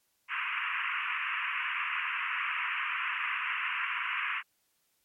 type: band-pass noise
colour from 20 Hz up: white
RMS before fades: -33 dBFS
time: 0.28-4.43 s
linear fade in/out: 50 ms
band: 1000 to 2800 Hz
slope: 96 dB/octave
effects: white hiss -74 dBFS RMS until 5.04 s + MP3 64 kbps